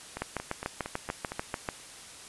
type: two click trains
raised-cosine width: 0.5 ms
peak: -20 / -15 dBFS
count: 6 / 11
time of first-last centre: 0.17-1.319 / 0.22-1.688 s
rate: 4.35 / 6.81 Hz
effects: white hiss -47 dBFS RMS until 2.28 s + resampled to 24000 Hz